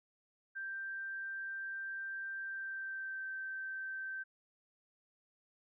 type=tone with pitch glide; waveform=sine; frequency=1574 to 1554.1 Hz; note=G6 to G6; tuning=+7 to -15 cents; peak=-39 dBFS; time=0.55-4.24 s; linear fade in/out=20 ms; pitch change=-22 cents; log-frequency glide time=2.41-3.26 s; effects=none